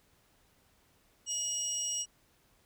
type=tone cluster; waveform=sine; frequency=2915 / 5710 / 7960 Hz; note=F#7 / F8 / B8; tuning=-26 / +37 / +13 cents; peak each=-37 / -33 / -36 dBFS; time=1.26-2.06 s; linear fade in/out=50 ms; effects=tanh soft clip ceiling -27 dBFS + pink hiss -68 dBFS RMS until 2.65 s